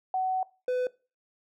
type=tone pair in turn; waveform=sine / triangle; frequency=750 / 501.7 Hz; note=F#5 / B4; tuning=+23 / +27 cents; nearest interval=perfect fifth; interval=696 cents; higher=first; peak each=-25 / -23 dBFS; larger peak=second; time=0.14-0.43 / 0.68-0.87 s; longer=first; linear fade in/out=2 ms; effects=noise-tail reverb RT60 0.3 s tail -20 dB re dry